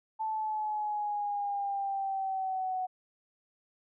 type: exponential sweep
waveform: sine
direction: down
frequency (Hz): 880 to 740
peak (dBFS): -30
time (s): 0.19-2.87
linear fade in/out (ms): 20
effects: none